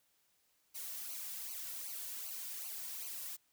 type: noise with flanger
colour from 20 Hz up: blue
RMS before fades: -44 dBFS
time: 0.74-3.37 s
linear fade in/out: 20 ms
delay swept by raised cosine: 0.56 to 2.46 ms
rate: 2.6 Hz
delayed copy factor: -0.8
effects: white hiss -75 dBFS RMS until 3.52 s